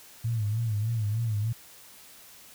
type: tone with vibrato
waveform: sine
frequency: 110 Hz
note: A2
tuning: in tune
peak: -25 dBFS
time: 0.24-1.53 s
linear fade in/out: 10 ms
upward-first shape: sine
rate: 3.3 Hz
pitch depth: 110 cents each way
effects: white hiss -51 dBFS RMS until 2.54 s